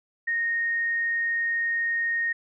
sine tone, 1856 Hz, A#6, 8 cents flat, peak -23 dBFS, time 0.27-2.33 s, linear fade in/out 10 ms, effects none

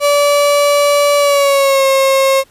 35% pulse tone with pitch glide, 577 to 538.4 Hz, D5 to C5, -31 to +49 cents, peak -7 dBFS, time 0-2.44 s, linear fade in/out 50 ms, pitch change -120 cents, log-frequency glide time 1.17-1.85 s, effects pink hiss -50 dBFS RMS until 2.5 s + resampled to 32000 Hz

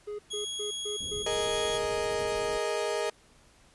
triangle tone bursts, 416.4 Hz, G#4, 5 cents sharp, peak -32 dBFS, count 7, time 0.07-1.75 s, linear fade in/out 10 ms, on 120 ms, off 140 ms
sawtooth tone, 3322 Hz, G#7, in tune, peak -30 dBFS, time 0.3-1.79 s, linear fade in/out 20 ms
pink low-pass noise, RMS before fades -45 dBFS, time 1-2.58 s, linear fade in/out 5 ms, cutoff 530 Hz, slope 96 dB/octave
35% pulse chord, Ab suspended second, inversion none, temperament equal, 415.3 / 466.2 / 622.3 Hz, Ab4 / Bb4 / Eb5, 0 / 0 / 0 cents, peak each -31 dBFS, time 1.26-3.1 s, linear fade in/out 5 ms
effects pink hiss -60 dBFS RMS until 3.74 s + resampled to 24000 Hz

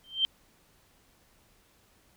sine tone with exponential growth, 3136 Hz, G7, in tune, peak -19 dBFS, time 0.04-0.25 s, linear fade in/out 0 ms, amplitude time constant 45 ms, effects pink hiss -64 dBFS RMS until 2.16 s

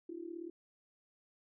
sine tone with amplitude modulation, 338.4 Hz, E4, 45 cents sharp, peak -38 dBFS, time 0.09-0.5 s, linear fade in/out 5 ms, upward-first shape sine, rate 37.2 Hz, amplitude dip 85%, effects none

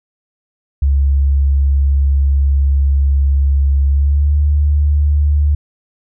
sine tone with pitch glide, 69.3 to 73.29 Hz, C#2 to D2, 0 to -3 cents, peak -9 dBFS, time 0.82-5.55 s, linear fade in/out 5 ms, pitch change +97 cents, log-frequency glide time 3.87-4.35 s, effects none

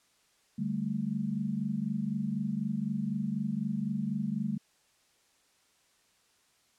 sine chord, D suspended fourth, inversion none, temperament equal, 146.83 / 196 / 220 Hz, D3 / G3 / A3, 0 / 0 / 0 cents, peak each -37 / -33 / -33 dBFS, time 0.58-4.58 s, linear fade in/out 10 ms, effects white hiss -68 dBFS RMS until 6.78 s + low-pass 9000 Hz 12 dB/octave

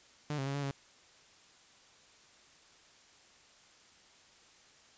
sawtooth tone with pitch steps, 148.8 / 135.3 / 138.7 / 142.5 / 138.1 Hz, D3 / C#3 / C#3 / C#3 / C#3, +23 / -42 / +1 / +48 / -6 cents, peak -30 dBFS, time 0.3-0.71 s, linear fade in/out 2 ms, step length 82 ms, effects white hiss -61 dBFS RMS until 4.97 s + resampled to 16000 Hz

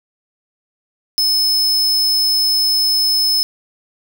45% pulse tone, 5210 Hz, E8, 21 cents flat, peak -13 dBFS, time 1.18-3.43 s, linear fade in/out 0 ms, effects none

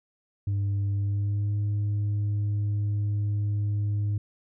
sine tone with pitch glide, 100 to 103.23 Hz, G2 to G#2, +35 to -10 cents, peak -21 dBFS, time 0.47-4.18 s, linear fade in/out 5 ms, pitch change +55 cents, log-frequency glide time 0.94-1.56 s, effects tanh soft clip ceiling -23 dBFS

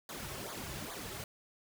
pink noise with flanger, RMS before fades -43 dBFS, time 0.09-1.24 s, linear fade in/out 2 ms, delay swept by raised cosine 0.36 to 4.26 ms, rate 2.4 Hz, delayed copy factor -0.85, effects none

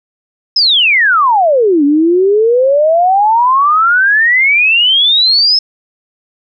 sine exponential two-way sweep, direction down then up, 5274 to 280 to 5274 Hz, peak -6 dBFS, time 0.56-5.59 s, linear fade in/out 5 ms, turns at 1.84 s, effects none

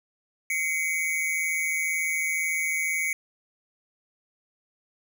square tone pair together, 2079 / 2241 Hz, C7 / C#7, -12 / +18 cents, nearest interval minor second, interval 130 cents, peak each -30 / -27 dBFS, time 0.5-3.13 s, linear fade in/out 2 ms, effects none

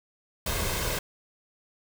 pink noise with comb filter, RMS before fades -29 dBFS, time 0.46-0.99 s, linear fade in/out 5 ms, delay 1.9 ms, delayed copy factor +0.5, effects none

